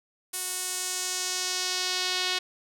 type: tone with band-pass filter sweep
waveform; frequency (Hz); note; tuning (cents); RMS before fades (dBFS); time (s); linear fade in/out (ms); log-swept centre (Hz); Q
sawtooth; 367; F#4; -14; -30; 0.33-2.39; 10; 10000 to 3800; 1.6
effects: none